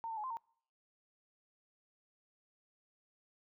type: tone with pitch steps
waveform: sine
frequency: 912 / 894 / 847 / 1039 / 916 Hz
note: A#5 / A5 / G#5 / C6 / A#5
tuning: -38 / +27 / +34 / -12 / -31 cents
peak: -38 dBFS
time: 0.04-0.37 s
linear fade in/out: 0 ms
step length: 66 ms
effects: noise-tail reverb RT60 0.6 s tail -26 dB re dry